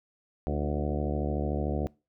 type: harmonic tone with a mistuned harmonic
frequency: 73.42 Hz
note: D2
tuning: in tune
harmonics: 1 / 2 / 3 / 4 / 5 / 6 / 7 / 8 / 9 / 10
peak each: -31 / -34 / -36 / -37 / -38 / -39 / -39 / -40 / -41 / -41 dBFS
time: 0.47-1.87 s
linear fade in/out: 0 ms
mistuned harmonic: 4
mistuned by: +44 cents
effects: noise-tail reverb RT60 0.3 s tail -24 dB re dry